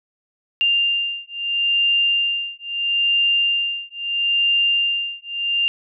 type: beating tone pair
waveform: sine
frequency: 2794 / 2794.76 Hz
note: F7 / F7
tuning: 0 / +1 cents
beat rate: 0.76 Hz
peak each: -20 dBFS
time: 0.61-5.68 s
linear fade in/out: 0 ms
effects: none